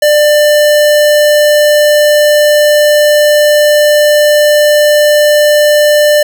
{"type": "tone", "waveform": "square", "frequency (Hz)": 595, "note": "D5", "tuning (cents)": 22, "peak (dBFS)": -5, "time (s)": [0.02, 6.23], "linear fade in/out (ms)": 5, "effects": []}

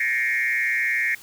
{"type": "tone with frequency modulation", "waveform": "sine", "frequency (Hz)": 2006, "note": "B6", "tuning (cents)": 26, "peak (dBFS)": -19, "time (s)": [0, 1.15], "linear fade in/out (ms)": 5, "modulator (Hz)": 123, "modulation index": 2.2, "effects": ["tanh soft clip ceiling -15 dBFS", "white hiss -46 dBFS RMS until 1.22 s"]}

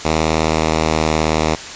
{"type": "tone with pitch glide", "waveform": "5% pulse", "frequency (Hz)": [79.2, 78.52], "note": ["D#2", "D#2"], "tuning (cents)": [31, 16], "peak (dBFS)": -3, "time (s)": [0.04, 1.56], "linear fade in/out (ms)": 20, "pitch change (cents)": -15, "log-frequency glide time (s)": [0.75, 1.15], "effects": ["white hiss -30 dBFS RMS until 1.75 s", "resampled to 16000 Hz"]}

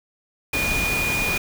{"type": "tone in noise", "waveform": "sine", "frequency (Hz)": 2444, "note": "D#7", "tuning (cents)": -32, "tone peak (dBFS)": -22, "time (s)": [0.53, 1.38], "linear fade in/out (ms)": 5, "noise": "pink", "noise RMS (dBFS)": -26, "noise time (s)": [0.53, 1.38], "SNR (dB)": 1, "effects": []}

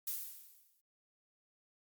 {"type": "noise with exponential decay", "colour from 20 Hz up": "violet", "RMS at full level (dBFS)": -36, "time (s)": [0.07, 0.81], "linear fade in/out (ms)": 5, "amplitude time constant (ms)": 160, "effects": ["Opus 48 kbps"]}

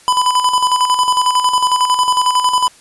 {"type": "tone with tremolo", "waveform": "square", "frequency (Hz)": 1000, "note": "B5", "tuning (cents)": 21, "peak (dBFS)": -10, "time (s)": [0.08, 2.68], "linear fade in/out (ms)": 0, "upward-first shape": "square", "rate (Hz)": 11, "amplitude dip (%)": 55, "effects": ["white hiss -45 dBFS RMS until 2.8 s", "resampled to 24000 Hz"]}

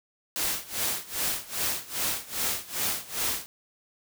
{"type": "noise with tremolo", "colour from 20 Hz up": "white", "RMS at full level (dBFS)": -27, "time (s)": [0.36, 3.46], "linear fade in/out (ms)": 0, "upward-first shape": "sine", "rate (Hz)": 2.5, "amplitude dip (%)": 90, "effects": []}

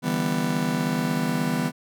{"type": "chord", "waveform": "40% pulse", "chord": "E minor seventh", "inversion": "third", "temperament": "just", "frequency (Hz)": [148.33, 164.81, 197.78, 247.2], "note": ["D3", "E3", "G3", "B3"], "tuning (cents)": [18, 0, 16, 2], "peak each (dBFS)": [-31, -27, -29, -25], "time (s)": [0.02, 1.72], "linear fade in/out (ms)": 50, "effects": []}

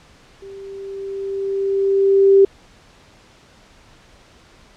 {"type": "tone with level ramp", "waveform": "sine", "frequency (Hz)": 392, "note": "G4", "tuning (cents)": 0, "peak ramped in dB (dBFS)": [-34, -6], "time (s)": [0.42, 2.45], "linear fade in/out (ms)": 5, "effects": ["pink hiss -49 dBFS RMS until 4.76 s", "low-pass 6000 Hz 12 dB/octave"]}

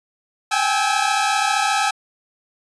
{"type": "tone cluster", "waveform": "sawtooth", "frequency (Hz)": [777, 810, 845, 1300], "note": ["G5", "G#5", "G#5", "E6"], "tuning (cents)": [-16, -43, 30, -24], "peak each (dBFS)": -19, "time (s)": [0.51, 1.91], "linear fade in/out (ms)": 10, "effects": ["resampled to 22050 Hz"]}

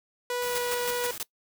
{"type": "tone with pitch glide", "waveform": "sawtooth", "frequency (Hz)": [490.3, 486.9], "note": ["B4", "B4"], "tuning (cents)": [-13, -25], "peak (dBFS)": -24, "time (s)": [0.3, 1.11], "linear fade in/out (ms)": 2, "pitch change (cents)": -12, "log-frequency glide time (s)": [0.41, 0.61]}
{"type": "noise", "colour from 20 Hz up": "white", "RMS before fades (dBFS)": -38, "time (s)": [0.42, 1.18], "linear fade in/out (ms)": 2}
{"type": "noise bursts", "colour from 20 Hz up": "white", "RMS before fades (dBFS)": -32, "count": 5, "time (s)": [0.55, 1.23], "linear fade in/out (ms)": 2, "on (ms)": 32, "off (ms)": 130}
{"effects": ["noise-tail reverb RT60 0.1 s tail -22 dB re dry"]}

